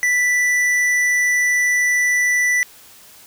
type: tone with tanh clipping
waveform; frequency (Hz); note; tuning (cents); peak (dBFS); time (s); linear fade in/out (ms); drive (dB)
sine; 1975.5; B6; 0; -16; 0.03-2.63; 0; 12
effects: white hiss -45 dBFS RMS until 3.26 s